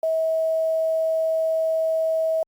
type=tone with quantisation; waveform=sine; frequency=644 Hz; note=E5; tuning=41 cents flat; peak=-19 dBFS; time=0.03-2.43 s; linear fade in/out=2 ms; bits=8; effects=Opus 48 kbps